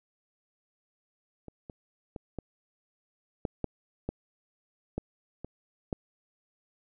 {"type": "clicks", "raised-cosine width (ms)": 2, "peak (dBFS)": [-30, -29, -25, -22, -16, -16, -18, -18, -25, -17], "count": 10, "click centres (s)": [1.483, 1.698, 2.162, 2.387, 3.452, 3.643, 4.09, 4.98, 5.446, 5.928], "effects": []}